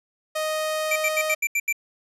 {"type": "tone", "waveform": "sawtooth", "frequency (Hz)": 622.3, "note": "D#5", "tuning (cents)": 0, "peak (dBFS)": -20, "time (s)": [0.35, 1.35], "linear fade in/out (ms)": 10}
{"type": "tone bursts", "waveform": "square", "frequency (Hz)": 2349, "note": "D7", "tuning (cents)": 0, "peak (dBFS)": -21, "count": 7, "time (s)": [0.91, 1.727], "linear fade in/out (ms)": 5, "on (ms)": 49, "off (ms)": 79}
{"effects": ["resampled to 32000 Hz", "9-bit"]}